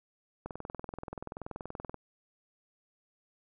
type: click train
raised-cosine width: 1 ms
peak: -25 dBFS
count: 32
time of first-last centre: 0.46-1.943 s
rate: 20.9 Hz
effects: none